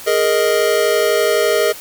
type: chord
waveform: square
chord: Ab suspended second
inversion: none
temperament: just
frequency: 415.3 / 467.2 / 623 Hz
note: Ab4 / Bb4 / Eb5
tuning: 0 / +4 / +2 cents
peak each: -18 dBFS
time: 0.06-1.73 s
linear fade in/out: 20 ms
effects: white hiss -34 dBFS RMS until 1.8 s